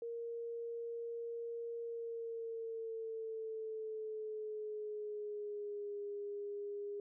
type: tone with pitch glide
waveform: sine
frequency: 466.2 to 408.2 Hz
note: A#4 to G#4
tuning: 0 to -30 cents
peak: -40 dBFS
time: 0.02-7 s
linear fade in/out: 2 ms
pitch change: -230 cents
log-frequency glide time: 1.81-6.01 s
effects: none